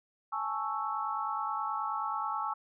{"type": "chord", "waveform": "sine", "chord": "A major seventh", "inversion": "third", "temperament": "equal", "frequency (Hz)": [830.6, 880, 1108.7, 1318.5], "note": ["G#5", "A5", "C#6", "E6"], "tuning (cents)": [0, 0, 0, 0], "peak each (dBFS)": [-38, -37, -36, -36], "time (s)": [0.32, 2.54], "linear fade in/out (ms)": 10, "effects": []}